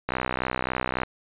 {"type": "click train", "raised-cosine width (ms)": 0.5, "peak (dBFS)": -10, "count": 61, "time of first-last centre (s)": [0.09, 1.033], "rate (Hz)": 63.6, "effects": ["resampled to 8000 Hz"]}